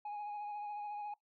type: tone with vibrato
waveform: sine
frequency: 830 Hz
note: G#5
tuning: 1 cent flat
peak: -37 dBFS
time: 0.05-1.14 s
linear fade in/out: 5 ms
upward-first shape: sine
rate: 14 Hz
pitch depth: 22 cents each way
effects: noise-tail reverb RT60 0.1 s tail -18 dB re dry + tanh soft clip ceiling -39 dBFS